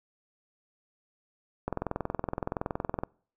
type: click train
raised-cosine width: 1 ms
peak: -16 dBFS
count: 30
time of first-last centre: 1.68-3.035 s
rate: 21.4 Hz
effects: noise-tail reverb RT60 0.5 s tail -26 dB re dry